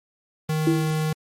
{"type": "tone", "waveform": "square", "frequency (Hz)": 155.8, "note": "D#3", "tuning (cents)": 3, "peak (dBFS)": -22, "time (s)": [0.49, 1.13], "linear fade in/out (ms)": 5}
{"type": "tone with exponential decay", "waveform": "sine", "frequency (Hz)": 329.6, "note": "E4", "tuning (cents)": 0, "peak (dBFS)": -14, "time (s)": [0.67, 1.07], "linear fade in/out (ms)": 2, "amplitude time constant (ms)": 85}
{"effects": ["MP3 64 kbps"]}